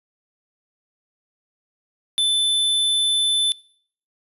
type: tone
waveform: square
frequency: 3520 Hz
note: A7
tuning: in tune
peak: -17 dBFS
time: 2.18-3.52 s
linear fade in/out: 0 ms
effects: noise-tail reverb RT60 0.6 s tail -25 dB re dry + resampled to 32000 Hz